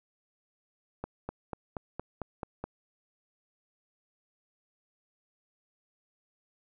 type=accelerating click train; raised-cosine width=1 ms; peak=-21 dBFS; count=8; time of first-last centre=1.04-2.64 s; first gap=250 ms; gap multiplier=0.97; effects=none